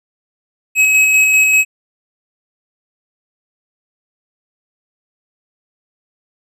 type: tone with tremolo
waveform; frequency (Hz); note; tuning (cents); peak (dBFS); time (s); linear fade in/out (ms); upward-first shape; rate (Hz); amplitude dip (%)
square; 2557; D#7; +47; -8; 0.75-1.65; 50; square; 5.1; 25
effects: low-pass 12000 Hz 12 dB/octave